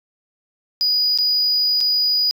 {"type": "tone with dropouts", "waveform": "sine", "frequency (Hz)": 4924, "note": "D#8", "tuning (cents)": -19, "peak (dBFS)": -13, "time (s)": [0.81, 2.31], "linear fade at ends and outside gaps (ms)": 0, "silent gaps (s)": [[1.176, 1.186], [1.805, 1.81]], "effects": ["tanh soft clip ceiling -13 dBFS"]}